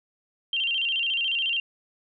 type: tone with vibrato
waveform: sine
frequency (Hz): 2952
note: F#7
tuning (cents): -5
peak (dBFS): -23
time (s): 0.53-1.6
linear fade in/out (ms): 2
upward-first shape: square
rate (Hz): 14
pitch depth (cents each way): 110
effects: none